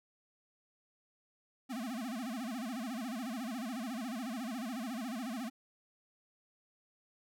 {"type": "tone with vibrato", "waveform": "square", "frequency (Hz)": 239.4, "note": "A#3", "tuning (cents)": 46, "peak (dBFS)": -38, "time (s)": [1.69, 5.5], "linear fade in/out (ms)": 20, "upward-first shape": "sine", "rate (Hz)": 14, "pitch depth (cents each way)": 210, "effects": []}